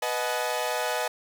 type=chord; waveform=sawtooth; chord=B dominant seventh; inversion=none; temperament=equal with one note detuned; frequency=493.9 / 622.3 / 740 / 858.4 Hz; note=B4 / D#5 / F#5 / A5; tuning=0 / 0 / 0 / -43 cents; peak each=-28 / -27 / -30 / -28 dBFS; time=0.02-1.08 s; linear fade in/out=5 ms; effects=none